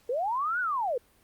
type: linear two-way sweep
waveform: sine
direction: up then down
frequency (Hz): 451.2 to 1513 to 451.2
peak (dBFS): -26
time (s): 0.09-0.98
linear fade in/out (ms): 5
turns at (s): 0.6
effects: pink hiss -63 dBFS RMS until 1.23 s + Opus 48 kbps